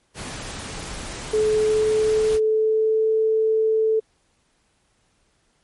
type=noise; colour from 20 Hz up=pink; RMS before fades=-33 dBFS; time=0.14-2.4 s; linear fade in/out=50 ms
type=tone with pitch glide; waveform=sine; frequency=430 to 439.8 Hz; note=A4 to A4; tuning=-40 to -1 cents; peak=-16 dBFS; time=1.33-4 s; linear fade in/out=10 ms; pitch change=+39 cents; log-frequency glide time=1.58-3.1 s
effects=pink hiss -65 dBFS RMS until 5.63 s + MP3 48 kbps